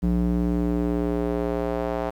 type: tone with band-pass filter sweep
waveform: square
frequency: 59 Hz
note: A#1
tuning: 22 cents sharp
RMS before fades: -24 dBFS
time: 0.02-2.11 s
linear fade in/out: 20 ms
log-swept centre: 190 to 670 Hz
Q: 1.6
effects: 9-bit